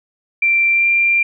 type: tone with pitch glide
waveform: sine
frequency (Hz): 2356 to 2377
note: D7 to D7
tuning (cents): +5 to +20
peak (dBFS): -11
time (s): 0.42-1.23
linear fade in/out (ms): 5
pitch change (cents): +15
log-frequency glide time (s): 0.71-0.87
effects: none